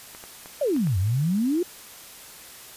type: clicks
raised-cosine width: 0.5 ms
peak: -26 dBFS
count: 5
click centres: 0.149 / 0.239 / 0.459 / 0.764 / 0.871 s
type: exponential two-way sweep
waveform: sine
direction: down then up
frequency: 627 to 87.31 to 369.4 Hz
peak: -20 dBFS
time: 0.61-1.63 s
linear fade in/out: 5 ms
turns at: 0.98 s
effects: white hiss -44 dBFS RMS until 2.76 s + resampled to 32000 Hz